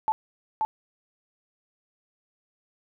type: tone with echo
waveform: sine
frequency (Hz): 873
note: A5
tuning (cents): -14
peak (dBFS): -20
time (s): 0.08-0.12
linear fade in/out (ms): 0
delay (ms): 530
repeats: 1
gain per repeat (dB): -2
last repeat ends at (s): 0.65
effects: none